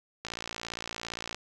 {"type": "click train", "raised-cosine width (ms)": 0.2, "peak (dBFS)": -18, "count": 64, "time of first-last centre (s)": [0.25, 1.346], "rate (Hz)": 57.5, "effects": []}